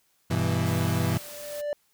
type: chord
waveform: 35% pulse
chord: E minor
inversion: first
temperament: equal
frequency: 98 / 123.47 / 164.81 Hz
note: G2 / B2 / E3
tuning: 0 / 0 / 0 cents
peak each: -26 dBFS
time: 0.3-1.18 s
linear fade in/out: 10 ms
type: noise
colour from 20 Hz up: white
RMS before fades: -42 dBFS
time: 0.65-1.62 s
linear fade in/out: 20 ms
type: tone with exponential growth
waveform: triangle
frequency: 587.3 Hz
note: D5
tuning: in tune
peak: -23 dBFS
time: 0.85-1.73 s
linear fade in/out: 1 ms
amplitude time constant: 190 ms
effects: white hiss -68 dBFS RMS until 1.93 s